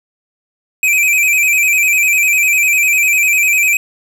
square tone with vibrato, 2438 Hz, D#7, 36 cents flat, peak -10 dBFS, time 0.83-3.77 s, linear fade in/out 2 ms, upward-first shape square, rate 10 Hz, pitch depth 64 cents each way, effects none

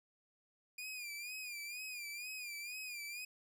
sawtooth tone with vibrato, 2427 Hz, D#7, 44 cents flat, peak -40 dBFS, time 0.78-3.25 s, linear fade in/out 5 ms, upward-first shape sine, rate 2.1 Hz, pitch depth 84 cents each way, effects none

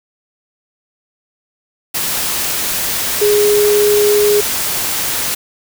sine tone in noise, 415.3 Hz, G#4, in tune, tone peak -9 dBFS, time 3.21-4.41 s, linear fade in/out 10 ms, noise white, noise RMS -18 dBFS, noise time 1.94-5.35 s, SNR +6 dB, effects none

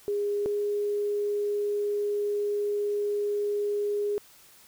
sine tone pair in turn, 409.4 / 412 Hz, G#4 / G#4, -25 / -14 cents, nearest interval unison, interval 11 cents, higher second, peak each -25 dBFS, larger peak neither, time 0.08-0.46 / 0.46-4.18 s, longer second, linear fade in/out 0 ms, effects white hiss -55 dBFS RMS until 4.67 s

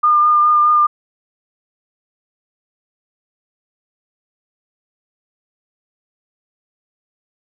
sine tone with vibrato, 1208 Hz, D6, 48 cents sharp, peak -9 dBFS, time 0.03-0.87 s, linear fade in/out 10 ms, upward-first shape triangle, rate 4.8 Hz, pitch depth 19 cents each way, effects none

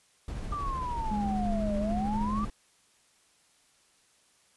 brown noise with tremolo, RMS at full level -34 dBFS, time 0.28-2.5 s, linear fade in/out 2 ms, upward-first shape sine, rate 13 Hz, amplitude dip 25%
sine exponential two-way sweep, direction down then up, 1200 to 592 to 1200 Hz, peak -32 dBFS, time 0.52-2.45 s, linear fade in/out 5 ms, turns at 1.78 s
sine tone with pitch glide, 207.7 to 210.5 Hz, G#3 to G#3, 0 to +24 cents, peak -29 dBFS, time 1.11-2.45 s, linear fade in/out 5 ms, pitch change +24 cents, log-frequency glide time 1.5-2.2 s
effects white hiss -65 dBFS RMS until 4.56 s + resampled to 24000 Hz

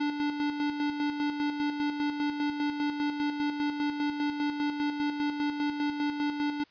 square tone with tremolo, 292.8 Hz, D4, 5 cents flat, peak -27 dBFS, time 0-6.64 s, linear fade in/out 10 ms, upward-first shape square, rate 5 Hz, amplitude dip 50%, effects white hiss -61 dBFS RMS until 6.7 s + resampled to 11025 Hz

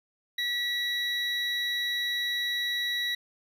triangle tone pair together, 1940 / 3880 Hz, B6 / B7, -31 / -31 cents, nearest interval octave, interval 1200 cents, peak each -29 / -28 dBFS, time 0.38-3.15 s, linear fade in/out 5 ms, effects none

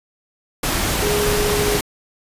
sine tone in noise, 415.3 Hz, G#4, in tune, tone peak -19 dBFS, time 1.02-1.78 s, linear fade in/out 5 ms, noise pink, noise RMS -20 dBFS, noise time 0.63-1.81 s, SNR -2 dB, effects resampled to 32000 Hz

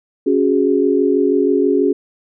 sine chord, C# suspended fourth, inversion none, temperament just, 277.2 / 369.6 / 415.8 Hz, C#4 / F#4 / G#4, 0 / -2 / +2 cents, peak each -16 dBFS, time 0.26-1.93 s, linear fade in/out 10 ms, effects none

